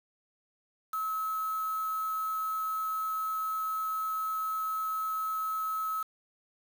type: tone with quantisation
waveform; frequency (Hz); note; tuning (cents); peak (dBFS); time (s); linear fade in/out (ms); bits
sine; 1292; E6; -35; -30; 0.93-6.03; 5; 7
effects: none